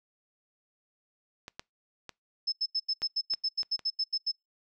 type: clicks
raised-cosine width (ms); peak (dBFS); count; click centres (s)
0.2; -24 / -21 / -23 / -22 / -24 / -28 / -25; 7; 1.481 / 1.595 / 2.093 / 3.019 / 3.337 / 3.631 / 3.793
type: tone bursts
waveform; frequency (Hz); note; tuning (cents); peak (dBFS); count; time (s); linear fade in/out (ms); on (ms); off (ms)
sine; 5230; E8; -15; -26; 14; 2.47-4.317; 10; 53; 85
effects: noise-tail reverb RT60 0.2 s tail -26 dB re dry